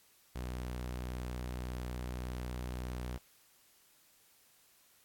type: tone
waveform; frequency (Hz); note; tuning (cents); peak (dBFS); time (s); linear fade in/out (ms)
sawtooth; 61.74; B1; 0; -34; 0.35-3.18; 10
effects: white hiss -66 dBFS RMS until 5.04 s + AAC 64 kbps